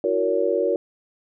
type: chord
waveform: sine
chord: F# dominant seventh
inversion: third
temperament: equal with one note detuned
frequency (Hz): 329.6 / 370 / 466.2 / 564.7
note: E4 / F#4 / A#4 / C#5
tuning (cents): 0 / 0 / 0 / +32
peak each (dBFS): -28 / -24 / -23 / -23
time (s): 0.04-0.76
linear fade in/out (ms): 2
effects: none